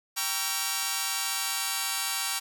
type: chord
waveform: 5% pulse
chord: G diminished seventh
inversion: none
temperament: just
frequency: 784 / 940.8 / 1128.9 / 1354.7 Hz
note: G5 / Bb5 / Db6 / Fb6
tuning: 0 / +16 / +31 / +47 cents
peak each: -22 dBFS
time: 0.16-2.4 s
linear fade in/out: 20 ms
effects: none